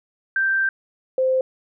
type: tone pair in turn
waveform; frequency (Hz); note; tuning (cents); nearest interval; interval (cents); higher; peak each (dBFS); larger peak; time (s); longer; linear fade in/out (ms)
sine; 1568 / 519.9; G6 / C5; 0 / -11; octave + perfect fifth; 1911; first; -17 / -16; second; 0.36-0.69 / 1.18-1.41; first; 2
effects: none